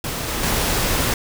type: noise with level steps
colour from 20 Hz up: pink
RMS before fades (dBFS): -26 / -24 / -20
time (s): 0.04-1.14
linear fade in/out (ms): 2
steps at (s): 0.28 / 0.43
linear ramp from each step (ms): 5
effects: none